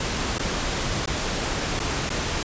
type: noise with dropouts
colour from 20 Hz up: pink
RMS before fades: -26 dBFS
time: 0-2.43 s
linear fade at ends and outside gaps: 5 ms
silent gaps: 0.385-0.393 / 1.06-1.073 / 1.794-1.799 / 2.094-2.101 s
effects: resampled to 16000 Hz